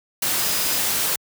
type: tone in noise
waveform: sine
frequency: 4978 Hz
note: D#8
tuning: in tune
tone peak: -31 dBFS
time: 0.39-0.78 s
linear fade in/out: 5 ms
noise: white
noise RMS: -22 dBFS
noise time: 0.22-1.16 s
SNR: -12 dB
effects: high-pass 80 Hz 12 dB/octave